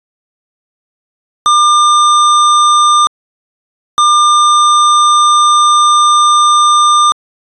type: tone pair in turn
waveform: square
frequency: 1200 / 1200 Hz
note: D6 / D6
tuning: +37 / +37 cents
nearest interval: unison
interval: 0 cents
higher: neither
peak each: -6 dBFS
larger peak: neither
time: 1.46-3.07 / 3.98-7.12 s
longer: second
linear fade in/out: 0 ms
effects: resampled to 22050 Hz